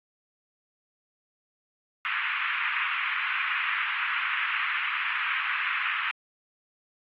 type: band-pass noise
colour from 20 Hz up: white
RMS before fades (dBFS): -29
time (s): 2.05-6.11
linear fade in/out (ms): 0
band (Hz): 1100 to 2700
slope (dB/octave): 48
effects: AAC 32 kbps